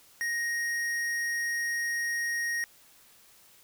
sine tone with tanh clipping, 1872 Hz, A#6, 7 cents sharp, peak -30 dBFS, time 0.21-2.64 s, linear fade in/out 0 ms, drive 16 dB, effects white hiss -58 dBFS RMS until 3.63 s

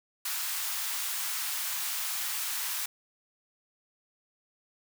white high-pass noise, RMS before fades -33 dBFS, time 0.25-2.86 s, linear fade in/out 5 ms, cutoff 870 Hz, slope 24 dB/octave, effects none

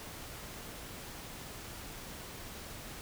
silence, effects pink hiss -46 dBFS RMS until 3.01 s

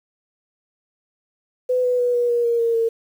sine tone with pitch steps, 503 / 496.1 / 489.2 / 482.5 / 475.9 / 469.3 / 462.9 / 456.5 Hz, B4 / B4 / B4 / B4 / A#4 / A#4 / A#4 / A#4, +32 / +8 / -16 / -40 / +36 / +12 / -12 / -36 cents, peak -16 dBFS, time 1.69-2.89 s, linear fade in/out 10 ms, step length 150 ms, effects 8-bit

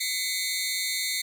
20% pulse tone cluster, 2037 / 2222 / 3668 / 4264 Hz, C7 / C#7 / A#7 / C8, -47 / +4 / -29 / +32 cents, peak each -27 dBFS, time 0-1.22 s, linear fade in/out 10 ms, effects none

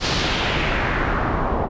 pink noise with low-pass filter sweep, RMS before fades -21 dBFS, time 0-1.69 s, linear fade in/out 50 ms, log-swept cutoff 5100 to 810 Hz, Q 1.8, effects resampled to 16000 Hz

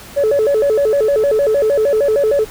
sine tone with vibrato, 496 Hz, B4, 7 cents sharp, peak -9 dBFS, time 0.16-2.45 s, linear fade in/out 20 ms, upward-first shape square, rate 6.5 Hz, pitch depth 230 cents each way, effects tanh soft clip ceiling -8 dBFS + pink hiss -36 dBFS RMS until 2.5 s

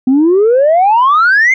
sine exponential sweep, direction up, 250 to 2150 Hz, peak -4 dBFS, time 0.07-1.54 s, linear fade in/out 5 ms, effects tanh soft clip ceiling -3 dBFS

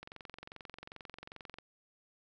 click train, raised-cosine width 0.3 ms, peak -30 dBFS, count 36, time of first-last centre 0.03-1.586 s, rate 22.5 Hz, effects none

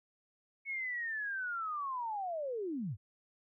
sine linear sweep, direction down, 2217 to 82.41 Hz, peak -35 dBFS, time 0.65-2.97 s, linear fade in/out 50 ms, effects none

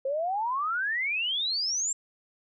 sine exponential sweep, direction up, 522 to 7560 Hz, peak -26 dBFS, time 0.05-1.93 s, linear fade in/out 5 ms, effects none

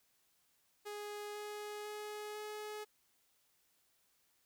sawtooth tone with pitch steps, 415.3 / 417.9 / 420.6 / 423.3 Hz, G#4 / G#4 / G#4 / G#4, 0 / +11 / +22 / +33 cents, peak -39 dBFS, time 0.85-2.85 s, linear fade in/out 20 ms, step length 500 ms, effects white hiss -75 dBFS RMS until 4.45 s

